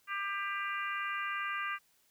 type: harmonic tone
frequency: 397.5 Hz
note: G4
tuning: 24 cents sharp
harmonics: 3 / 4 / 5 / 6 / 7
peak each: -37 / -39 / -41 / -43 / -44 dBFS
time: 0.07-1.79 s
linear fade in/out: 50 ms
effects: white hiss -70 dBFS RMS until 2.1 s